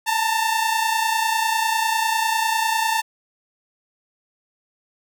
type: tone pair together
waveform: sawtooth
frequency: 880 / 910 Hz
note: A5 / A#5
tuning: 0 / -42 cents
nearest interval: minor second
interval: 58 cents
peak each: -18 dBFS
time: 0.06-3.02 s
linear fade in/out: 20 ms
effects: none